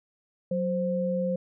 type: tone pair together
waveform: sine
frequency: 184.58 / 523.3 Hz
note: F#3 / C5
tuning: -4 / 0 cents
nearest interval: octave + tritone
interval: 1804 cents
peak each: -28 / -27 dBFS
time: 0.51-1.36 s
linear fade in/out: 5 ms
effects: none